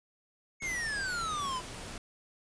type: exponential sweep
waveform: square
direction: down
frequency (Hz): 2217 to 978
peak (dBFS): -33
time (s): 0.6-1.62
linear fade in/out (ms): 50
type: noise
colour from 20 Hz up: pink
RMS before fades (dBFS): -43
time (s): 0.62-1.98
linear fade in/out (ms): 2
effects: resampled to 22050 Hz